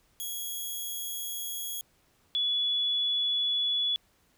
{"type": "tone pair in turn", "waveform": ["5% pulse", "sine"], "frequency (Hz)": [3322, 3413], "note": ["G#7", "G#7"], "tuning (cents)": [0, 47], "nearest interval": "unison", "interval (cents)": 47, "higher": "second", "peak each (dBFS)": -25, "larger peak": "neither", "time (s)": [[0.2, 1.81], [2.35, 3.96]], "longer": "neither", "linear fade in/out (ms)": 0, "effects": ["pink hiss -67 dBFS RMS until 4.37 s"]}